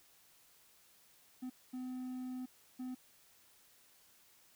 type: tone bursts at uneven times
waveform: triangle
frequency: 254.2 Hz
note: C4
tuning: 50 cents flat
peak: -38 dBFS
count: 3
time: 1.42-1.5 / 1.73-2.46 / 2.79-2.95 s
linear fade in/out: 10 ms
effects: white hiss -66 dBFS RMS until 4.55 s